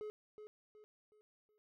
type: tone with echo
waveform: triangle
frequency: 424.5 Hz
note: G#4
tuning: 38 cents sharp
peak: -40 dBFS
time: 0.01-0.1 s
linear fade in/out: 0 ms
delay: 370 ms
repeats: 4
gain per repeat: -8 dB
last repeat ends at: 1.58 s
effects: none